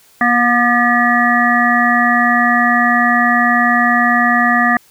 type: harmonic tone with a mistuned harmonic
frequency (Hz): 240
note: B3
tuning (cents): -49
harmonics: 1 / 3 / 5 / 7 / 8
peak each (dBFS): -16 / -16 / -16 / -16 / -16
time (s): 0.21-4.77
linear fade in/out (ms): 2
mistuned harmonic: 7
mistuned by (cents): +50
effects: white hiss -49 dBFS RMS until 4.9 s

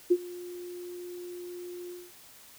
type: tone with ADSR envelope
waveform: sine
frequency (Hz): 354.6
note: F4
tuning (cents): +26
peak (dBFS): -16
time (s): 0.1-2.12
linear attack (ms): 16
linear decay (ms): 52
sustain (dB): -22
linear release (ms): 220
effects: white hiss -53 dBFS RMS until 2.58 s

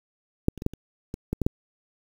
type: clicks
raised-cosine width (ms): 3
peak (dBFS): -6 / -26 / -21 / -9 / -26 / -19 / -13 / -12 / -7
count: 9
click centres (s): 0.484 / 0.577 / 0.621 / 0.664 / 0.736 / 1.141 / 1.33 / 1.417 / 1.465
effects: 7-bit

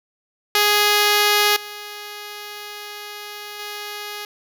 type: tone with level steps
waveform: 5% pulse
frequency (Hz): 415.3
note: G#4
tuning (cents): 0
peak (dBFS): -3 / -21 / -18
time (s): 0.55-4.25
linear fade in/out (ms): 2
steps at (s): 1.56 / 3.59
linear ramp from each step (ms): 5
effects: none

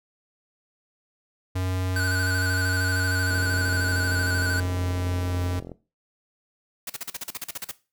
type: tone with pitch glide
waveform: square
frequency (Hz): 92.5 to 89.76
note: F#2 to F2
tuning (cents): 0 to +48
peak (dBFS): -25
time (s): 1.55-5.6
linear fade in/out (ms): 10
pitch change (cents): -52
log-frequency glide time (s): 3.03-5.36
type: tone with vibrato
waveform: square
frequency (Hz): 1500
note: F#6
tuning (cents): +23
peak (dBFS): -26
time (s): 1.96-4.6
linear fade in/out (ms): 2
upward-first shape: square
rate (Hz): 13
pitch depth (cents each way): 41
type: click train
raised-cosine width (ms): 2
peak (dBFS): -24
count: 105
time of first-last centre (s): 3.31-5.717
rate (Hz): 43.2
type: noise bursts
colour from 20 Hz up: white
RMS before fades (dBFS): -32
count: 13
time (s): 6.87-7.714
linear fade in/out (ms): 5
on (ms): 28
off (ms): 40
effects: noise-tail reverb RT60 0.3 s tail -17 dB re dry

